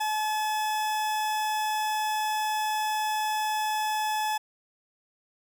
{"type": "tone", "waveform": "40% pulse", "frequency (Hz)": 858, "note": "A5", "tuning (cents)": -44, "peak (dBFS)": -25, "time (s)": [0, 4.38], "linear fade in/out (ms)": 10, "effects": []}